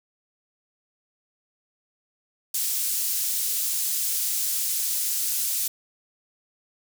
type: high-pass noise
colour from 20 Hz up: pink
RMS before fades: -26 dBFS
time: 2.54-5.68 s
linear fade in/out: 5 ms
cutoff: 7500 Hz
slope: 12 dB/octave
effects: none